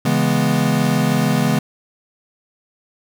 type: chord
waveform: square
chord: C# minor seventh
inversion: none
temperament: equal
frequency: 138.59 / 164.81 / 207.7 / 246.9 Hz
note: C#3 / E3 / G#3 / B3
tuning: 0 / 0 / 0 / 0 cents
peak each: -21 dBFS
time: 0.05-1.59 s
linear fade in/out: 5 ms
effects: none